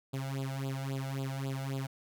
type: tone with flanger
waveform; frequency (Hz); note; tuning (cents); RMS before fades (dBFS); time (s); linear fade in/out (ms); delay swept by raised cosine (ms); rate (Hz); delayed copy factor
sawtooth; 135.1; C#3; -44; -36; 0.13-1.87; 10; 0.25 to 1.45; 3.7; +1
effects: none